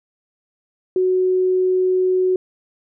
sine tone, 370 Hz, F#4, in tune, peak -14 dBFS, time 0.96-2.36 s, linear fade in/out 2 ms, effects none

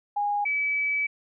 sine tone pair in turn, 821 / 2293 Hz, G#5 / D7, -20 / -42 cents, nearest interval octave + tritone, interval 1778 cents, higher second, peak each -23 dBFS, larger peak neither, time 0.16-0.45 / 0.45-1.07 s, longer second, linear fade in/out 10 ms, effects none

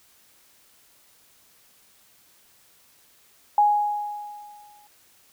sine tone with exponential decay, 830.6 Hz, G#5, in tune, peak -13 dBFS, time 3.58-4.87 s, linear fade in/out 2 ms, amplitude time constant 280 ms, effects white hiss -58 dBFS RMS until 5.32 s

